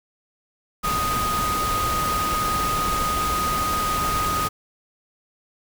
sine tone in noise, 1244.5 Hz, D#6, in tune, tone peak -22 dBFS, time 0.83-4.49 s, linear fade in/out 20 ms, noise pink, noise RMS -27 dBFS, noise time 0.83-4.49 s, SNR +2 dB, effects none

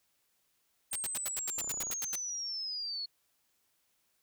sine linear sweep, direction down, 8600 to 4314 Hz, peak -35 dBFS, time 0.91-3.06 s, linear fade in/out 10 ms
white noise bursts, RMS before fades -37 dBFS, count 12, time 0.93-2.155 s, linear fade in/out 0 ms, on 26 ms, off 83 ms
clicks, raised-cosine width 1 ms, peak -34 dBFS, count 11, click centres 1.582 / 1.615 / 1.645 / 1.676 / 1.712 / 1.742 / 1.774 / 1.806 / 1.836 / 1.87 / 1.903 s
effects white hiss -75 dBFS RMS until 4.22 s

